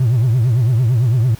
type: tone with vibrato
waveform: triangle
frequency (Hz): 120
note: B2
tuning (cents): -49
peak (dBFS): -8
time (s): 0-1.35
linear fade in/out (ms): 5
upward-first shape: triangle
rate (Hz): 8.9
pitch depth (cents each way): 210
effects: tanh soft clip ceiling -6 dBFS + pink hiss -42 dBFS RMS until 1.39 s